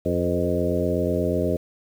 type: harmonic tone with a mistuned harmonic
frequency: 88.2 Hz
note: F2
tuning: 18 cents sharp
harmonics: 1 / 2 / 3 / 4 / 5 / 6 / 7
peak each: -28 / -28 / -28 / -28 / -28 / -28 / -28 dBFS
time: 0.05-1.57 s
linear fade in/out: 10 ms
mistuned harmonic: 6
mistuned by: -36 cents
effects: 8-bit